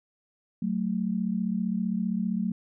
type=tone pair together; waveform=sine; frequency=186.7 / 222 Hz; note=F#3 / A3; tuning=+16 / +16 cents; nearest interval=minor third; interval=300 cents; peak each=-28 dBFS; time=0.62-2.52 s; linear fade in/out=5 ms; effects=none